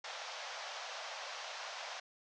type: band-pass noise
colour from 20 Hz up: pink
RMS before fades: -45 dBFS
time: 0.04-2 s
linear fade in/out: 5 ms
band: 560 to 6300 Hz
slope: 48 dB/octave
effects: none